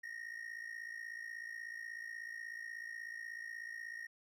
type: ring-modulated tone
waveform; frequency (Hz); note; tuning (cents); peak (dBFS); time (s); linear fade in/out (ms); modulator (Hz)
triangle; 1864; A#6; -1; -39; 0.03-4.07; 10; 28.2
effects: none